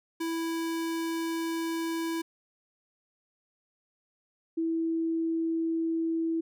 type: tone pair in turn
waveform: square / sine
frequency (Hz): 329.6 / 327.7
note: E4 / E4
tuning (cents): 0 / -10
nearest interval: unison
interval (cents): 10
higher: first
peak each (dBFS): -30 / -26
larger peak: second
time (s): 0.2-2.22 / 4.57-6.41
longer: first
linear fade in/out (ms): 10
effects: none